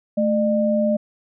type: tone pair together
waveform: sine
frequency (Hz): 218.7 / 603.4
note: A3 / D5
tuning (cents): -10 / +47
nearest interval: octave + tritone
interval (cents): 1757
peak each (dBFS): -19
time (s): 0.17-0.97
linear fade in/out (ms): 10
effects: none